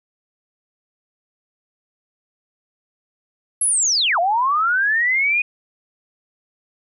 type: linear two-way sweep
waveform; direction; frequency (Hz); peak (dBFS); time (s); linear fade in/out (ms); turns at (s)
sine; down then up; 11200 to 659.3 to 2491; -15; 3.61-5.42; 5; 4.19
effects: none